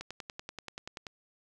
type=click train; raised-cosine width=0.2 ms; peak=-23 dBFS; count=12; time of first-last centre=0.01-1.068 s; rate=10.4 Hz; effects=none